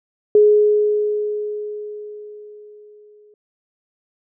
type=tone with exponential decay; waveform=sine; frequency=419.6 Hz; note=G#4; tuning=18 cents sharp; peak=-7 dBFS; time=0.35-3.34 s; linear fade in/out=2 ms; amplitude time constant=650 ms; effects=none